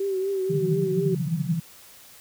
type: tone with vibrato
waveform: sine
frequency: 385.3 Hz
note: G4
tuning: 30 cents flat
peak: -23 dBFS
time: 0-1.15 s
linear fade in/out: 5 ms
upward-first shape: triangle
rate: 4.1 Hz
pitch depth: 61 cents each way
type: band-pass noise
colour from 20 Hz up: white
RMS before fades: -26 dBFS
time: 0.49-1.6 s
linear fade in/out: 10 ms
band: 140 to 180 Hz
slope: 96 dB/octave
effects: white hiss -49 dBFS RMS until 2.2 s